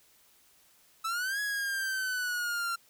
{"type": "exponential two-way sweep", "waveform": "45% pulse", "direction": "up then down", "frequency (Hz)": [1298, 1681, 1369], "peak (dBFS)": -30, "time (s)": [1.04, 2.76], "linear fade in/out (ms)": 10, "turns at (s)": 1.4, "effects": ["white hiss -63 dBFS RMS until 2.89 s"]}